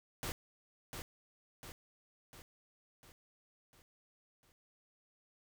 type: noise with echo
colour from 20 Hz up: pink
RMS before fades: -40 dBFS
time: 0.23-0.32 s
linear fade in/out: 0 ms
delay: 700 ms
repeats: 6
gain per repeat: -5 dB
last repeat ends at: 4.52 s
effects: none